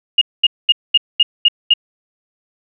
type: tone bursts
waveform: sine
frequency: 2851 Hz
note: F7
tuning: 35 cents sharp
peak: -6 dBFS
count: 7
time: 0.18-1.738 s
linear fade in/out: 5 ms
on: 34 ms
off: 220 ms
effects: none